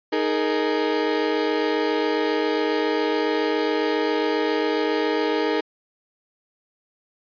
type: chord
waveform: 35% pulse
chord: D# suspended fourth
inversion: none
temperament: equal with one note detuned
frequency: 311.1 / 418.9 / 466.2 Hz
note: D#4 / G#4 / A#4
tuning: 0 / +15 / 0 cents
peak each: -23 dBFS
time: 0.12-5.61 s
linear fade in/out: 10 ms
effects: resampled to 11025 Hz